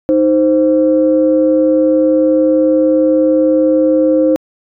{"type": "tone pair together", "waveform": "sine", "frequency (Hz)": [311.1, 522.3], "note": ["D#4", "C5"], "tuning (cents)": [0, -3], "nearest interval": "major sixth", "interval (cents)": 897, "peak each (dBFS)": -10, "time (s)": [0.09, 4.36], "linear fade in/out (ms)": 0, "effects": ["tanh soft clip ceiling 0 dBFS"]}